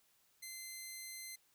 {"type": "tone", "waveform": "10% pulse", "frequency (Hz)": 2070, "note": "C7", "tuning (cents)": -19, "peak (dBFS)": -37, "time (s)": [0.42, 1.36], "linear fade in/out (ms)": 10, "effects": ["white hiss -73 dBFS RMS until 1.54 s"]}